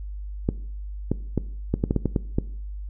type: clicks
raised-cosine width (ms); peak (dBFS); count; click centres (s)
3; -8; 10; 0.489 / 1.116 / 1.377 / 1.74 / 1.839 / 1.909 / 1.963 / 2.057 / 2.162 / 2.385
effects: noise-tail reverb RT60 0.6 s tail -19 dB re dry + added 50 Hz sine -31 dBFS peak until 2.89 s